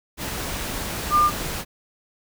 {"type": "tone in noise", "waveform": "sine", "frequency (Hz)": 1200, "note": "D6", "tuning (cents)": 37, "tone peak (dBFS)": -14, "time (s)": [1.1, 1.31], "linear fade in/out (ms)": 50, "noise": "pink", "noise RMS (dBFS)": -29, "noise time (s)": [0.17, 1.65], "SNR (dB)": 12, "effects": []}